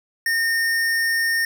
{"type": "tone", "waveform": "square", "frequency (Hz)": 1829, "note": "A#6", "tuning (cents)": -33, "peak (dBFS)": -19, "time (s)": [0.26, 1.45], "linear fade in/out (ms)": 2, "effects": []}